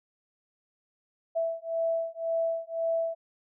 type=beating tone pair; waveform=sine; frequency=659.3 / 661.2 Hz; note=E5 / E5; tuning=0 / +5 cents; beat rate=1.9 Hz; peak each=-30 dBFS; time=1.35-3.15 s; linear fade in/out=20 ms; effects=none

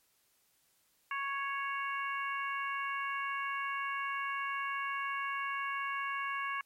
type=harmonic tone; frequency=554.4 Hz; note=C#5; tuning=in tune; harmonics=2 / 3 / 4 / 5; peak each=-36 / -39 / -41 / -44 dBFS; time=1.11-6.61 s; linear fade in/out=2 ms; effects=white hiss -72 dBFS RMS until 6.65 s + MP3 64 kbps

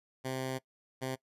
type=tone pair in turn; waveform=10% pulse; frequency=130.81 / 130.81 Hz; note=C3 / C3; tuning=0 / 0 cents; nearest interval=unison; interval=0 cents; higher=neither; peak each=-26 dBFS; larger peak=neither; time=0.24-0.59 / 1.01-1.16 s; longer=first; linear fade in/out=20 ms; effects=noise-tail reverb RT60 0.1 s tail -21 dB re dry + resampled to 32000 Hz

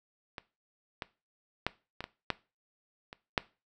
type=clicks; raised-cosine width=0.3 ms; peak=-23 / -19 / -12 / -21 / -21 / -12 / -27 / -9 dBFS; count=8; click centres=0.382 / 1.022 / 1.666 / 2.006 / 2.041 / 2.303 / 3.129 / 3.378 s; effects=noise-tail reverb RT60 0.3 s tail -19 dB re dry

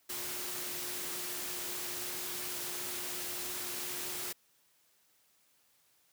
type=tone in noise; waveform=sine; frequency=358.1 Hz; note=F4; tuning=43 cents sharp; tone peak=-50 dBFS; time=0.09-4.33 s; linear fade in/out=10 ms; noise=white; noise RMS=-39 dBFS; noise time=0.09-4.33 s; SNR=-14 dB; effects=white hiss -70 dBFS RMS until 6.12 s + high-pass 80 Hz 12 dB/octave

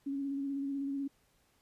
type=tone with vibrato; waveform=sine; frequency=277.2 Hz; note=C#4; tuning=in tune; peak=-33 dBFS; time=0.06-1.08 s; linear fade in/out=10 ms; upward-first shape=square; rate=16 Hz; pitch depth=21 cents each way; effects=pink hiss -71 dBFS RMS until 1.61 s + resampled to 32000 Hz

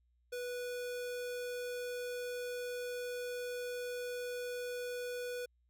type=tone; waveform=square; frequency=491.3 Hz; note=B4; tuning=9 cents flat; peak=-39 dBFS; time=0.32-5.46 s; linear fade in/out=10 ms; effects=added 60 Hz sine -70 dBFS peak until 5.69 s

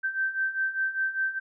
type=beating tone pair; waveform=sine; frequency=1553 / 1558 Hz; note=G6 / G6; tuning=-17 / -11 cents; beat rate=5 Hz; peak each=-31 / -27 dBFS; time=0.03-1.4 s; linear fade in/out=20 ms; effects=none

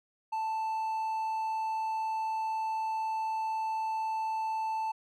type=tone; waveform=triangle; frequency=882 Hz; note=A5; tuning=4 cents sharp; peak=-28 dBFS; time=0.32-4.92 s; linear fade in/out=10 ms; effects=none

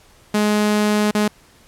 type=tone with dropouts; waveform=sawtooth; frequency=210 Hz; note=G#3; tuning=19 cents sharp; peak=-11 dBFS; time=0.34-1.28 s; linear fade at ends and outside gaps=5 ms; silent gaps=1.111-1.148 s; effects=pink hiss -51 dBFS RMS until 1.67 s + low-pass 12000 Hz 12 dB/octave

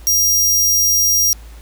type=tone; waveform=sawtooth; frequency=5700 Hz; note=F8; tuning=34 cents sharp; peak=-9 dBFS; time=0.07-1.33 s; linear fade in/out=0 ms; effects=added 55 Hz sine -34 dBFS peak until 1.61 s + pink hiss -46 dBFS RMS until 1.61 s

